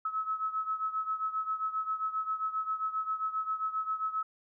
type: beating tone pair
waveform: sine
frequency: 1290 / 1297.5 Hz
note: E6 / E6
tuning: -38 / -28 cents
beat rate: 7.5 Hz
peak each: -32 / -36 dBFS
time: 0.05-4.23 s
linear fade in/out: 5 ms
effects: none